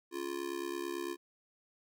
square tone with amplitude modulation, 347.9 Hz, F4, 7 cents flat, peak -33 dBFS, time 0.11-1.17 s, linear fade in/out 50 ms, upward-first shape sine, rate 69 Hz, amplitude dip 90%, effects none

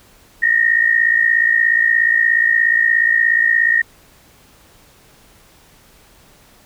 sine tone pair together, 1831.1 / 1888 Hz, A#6 / A#6, -31 / +22 cents, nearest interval minor second, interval 53 cents, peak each -14 dBFS, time 0.42-3.82 s, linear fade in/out 10 ms, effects pink hiss -49 dBFS RMS until 6.65 s

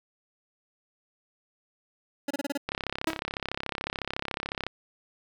25% pulse tone bursts, 282.9 Hz, C#4, 35 cents sharp, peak -24 dBFS, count 6, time 2.28-2.576 s, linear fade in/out 5 ms, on 26 ms, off 28 ms
click train, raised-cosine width 0.3 ms, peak -14 dBFS, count 68, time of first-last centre 2.69-4.666 s, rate 33.9 Hz
sawtooth tone with exponential decay, 321.7 Hz, E4, 42 cents flat, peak -19 dBFS, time 3.07-3.19 s, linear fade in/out 5 ms, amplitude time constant 24 ms
effects none

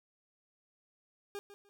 40% pulse tone with echo, 404.4 Hz, G#4, 46 cents flat, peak -38 dBFS, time 1.35-1.39 s, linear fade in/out 0 ms, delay 150 ms, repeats 2, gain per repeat -12 dB, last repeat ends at 1.69 s, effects none

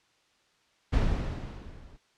brown noise with level ramp, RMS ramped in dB -23 to -52 dBFS, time 0.92-1.98 s, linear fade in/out 20 ms, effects white hiss -67 dBFS RMS until 2.17 s + low-pass 5000 Hz 12 dB/octave

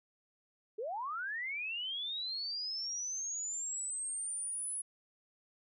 sine linear sweep, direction up, 398.5 to 10320 Hz, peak -36 dBFS, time 0.78-4.82 s, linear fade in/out 10 ms, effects none

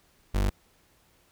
35% pulse tone, 49 Hz, G1, in tune, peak -21 dBFS, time 0.34-0.5 s, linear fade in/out 10 ms, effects pink hiss -64 dBFS RMS until 1.31 s

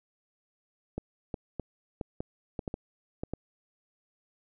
clicks, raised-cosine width 2 ms, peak -20 dBFS, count 10, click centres 0.98 / 1.342 / 1.597 / 2.012 / 2.205 / 2.592 / 2.678 / 2.741 / 3.235 / 3.336 s, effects none

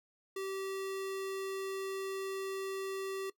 square tone, 386.4 Hz, G4, 25 cents flat, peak -37 dBFS, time 0.36-3.3 s, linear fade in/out 5 ms, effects noise-tail reverb RT60 0.1 s tail -19 dB re dry

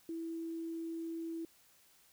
sine tone with quantisation, 329.6 Hz, E4, in tune, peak -38 dBFS, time 0.09-1.45 s, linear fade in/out 2 ms, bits 11, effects white hiss -66 dBFS RMS until 2.12 s

